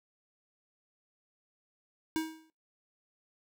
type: tone with exponential decay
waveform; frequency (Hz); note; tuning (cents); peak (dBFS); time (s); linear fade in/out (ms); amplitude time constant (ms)
square; 318.5; D#4; +41; -27; 2.16-2.5; 0; 73
effects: noise-tail reverb RT60 0.2 s tail -17 dB re dry